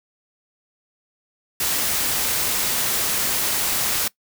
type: noise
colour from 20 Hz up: white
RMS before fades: -22 dBFS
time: 1.6-4.08 s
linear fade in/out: 5 ms
effects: noise-tail reverb RT60 0.1 s tail -21 dB re dry